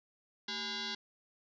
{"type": "tone with frequency modulation", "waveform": "sine", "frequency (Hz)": 223.8, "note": "A3", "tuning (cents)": 30, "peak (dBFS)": -36, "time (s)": [0.48, 0.95], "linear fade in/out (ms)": 5, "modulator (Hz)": 611, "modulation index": 7.7, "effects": []}